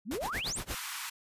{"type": "exponential sweep", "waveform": "sine", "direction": "up", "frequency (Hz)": [177.7, 11670], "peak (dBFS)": -33, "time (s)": [0.05, 0.61], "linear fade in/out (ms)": 50}
{"type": "noise with tremolo", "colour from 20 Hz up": "pink", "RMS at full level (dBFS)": -37, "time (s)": [0.11, 0.75], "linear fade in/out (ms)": 2, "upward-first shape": "sine", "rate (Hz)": 8.7, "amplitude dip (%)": 95}
{"type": "high-pass noise", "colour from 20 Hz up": "pink", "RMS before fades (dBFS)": -39, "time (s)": [0.7, 1.1], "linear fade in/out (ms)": 10, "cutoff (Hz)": 960, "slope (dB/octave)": 48}
{"effects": ["resampled to 32000 Hz"]}